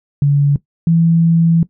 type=tone pair in turn; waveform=sine; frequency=142.8 / 166.18 Hz; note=D3 / E3; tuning=-48 / +14 cents; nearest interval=minor third; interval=262 cents; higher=second; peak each=-8 dBFS; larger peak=neither; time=0.22-0.56 / 0.87-1.63 s; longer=second; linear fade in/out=2 ms; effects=noise-tail reverb RT60 0.1 s tail -17 dB re dry